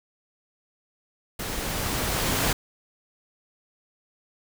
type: noise with level ramp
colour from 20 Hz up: pink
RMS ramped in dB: -32 to -23 dBFS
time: 1.39-2.53 s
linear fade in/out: 5 ms
effects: none